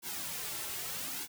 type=noise with flanger; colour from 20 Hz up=white; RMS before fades=-39 dBFS; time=0.02-1.28 s; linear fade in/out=50 ms; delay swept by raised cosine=1.6 to 4.2 ms; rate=0.81 Hz; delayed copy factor=-0.8; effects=none